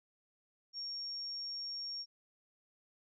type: tone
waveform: sine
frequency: 5540 Hz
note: F8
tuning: 15 cents flat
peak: -39 dBFS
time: 0.73-2.06 s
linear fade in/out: 50 ms
effects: none